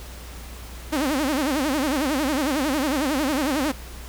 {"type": "tone with vibrato", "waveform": "sawtooth", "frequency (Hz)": 283.5, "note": "C#4", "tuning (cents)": 39, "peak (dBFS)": -17, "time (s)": [0.92, 3.72], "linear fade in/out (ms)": 10, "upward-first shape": "sine", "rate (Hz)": 11, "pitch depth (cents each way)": 190, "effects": ["added 60 Hz sine -37 dBFS peak until 4.08 s", "pink hiss -42 dBFS RMS until 4.08 s"]}